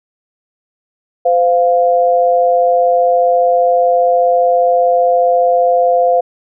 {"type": "tone pair together", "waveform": "sine", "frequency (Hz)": [513.5, 698.5], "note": ["C5", "F5"], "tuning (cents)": [-33, 0], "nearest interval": "perfect fourth", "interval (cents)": 533, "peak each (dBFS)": -11, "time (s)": [1.25, 6.21], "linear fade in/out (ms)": 10, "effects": []}